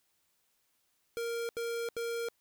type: tone bursts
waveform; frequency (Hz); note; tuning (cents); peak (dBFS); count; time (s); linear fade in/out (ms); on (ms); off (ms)
square; 466.2; A#4; 0; -34; 3; 1.17-2.286; 0; 320; 78
effects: white hiss -75 dBFS RMS until 2.4 s